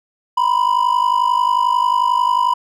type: ring-modulated tone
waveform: triangle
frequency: 987.8 Hz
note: B5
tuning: in tune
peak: -8 dBFS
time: 0.37-2.54 s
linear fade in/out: 5 ms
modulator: 25.6 Hz
effects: none